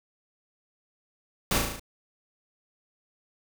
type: noise with echo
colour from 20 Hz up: pink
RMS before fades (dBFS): -25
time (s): 1.51-1.58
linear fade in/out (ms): 2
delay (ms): 36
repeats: 6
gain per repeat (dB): -3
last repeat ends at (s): 1.796
effects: none